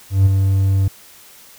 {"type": "tone with ADSR envelope", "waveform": "triangle", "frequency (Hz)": 96.8, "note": "G2", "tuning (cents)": -21, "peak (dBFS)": -4, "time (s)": [0.1, 0.88], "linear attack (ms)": 160, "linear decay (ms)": 17, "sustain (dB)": -6, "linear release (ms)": 4, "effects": ["tanh soft clip ceiling -2 dBFS", "white hiss -44 dBFS RMS until 1.58 s"]}